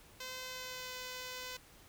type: tone with pitch glide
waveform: 5% pulse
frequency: 513 to 505.6 Hz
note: C5 to B4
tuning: -34 to +41 cents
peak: -31 dBFS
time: 0.2-1.57 s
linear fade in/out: 5 ms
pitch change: -25 cents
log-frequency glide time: 0.4-0.94 s
effects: pink hiss -60 dBFS RMS until 1.88 s